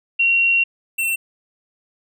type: tone pair in turn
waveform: sine / square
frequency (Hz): 2743 / 2704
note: F7 / E7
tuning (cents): -32 / +43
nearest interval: unison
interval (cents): 25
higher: first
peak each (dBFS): -13 / -19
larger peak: first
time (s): 0.19-0.64 / 0.98-1.16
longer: first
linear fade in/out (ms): 10
effects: none